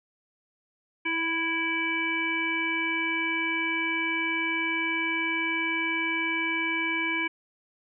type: harmonic tone with a mistuned harmonic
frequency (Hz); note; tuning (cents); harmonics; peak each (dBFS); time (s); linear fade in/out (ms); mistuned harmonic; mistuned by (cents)
330; E4; +2; 1 / 3 / 5 / 7 / 9; -33 / -35 / -34 / -27 / -38; 1.05-7.28; 10; 1; -16
effects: none